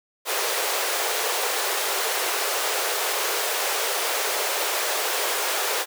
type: high-pass noise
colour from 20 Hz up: pink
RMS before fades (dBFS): -25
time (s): 0.25-5.86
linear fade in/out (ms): 50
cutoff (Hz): 400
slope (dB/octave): 48
effects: none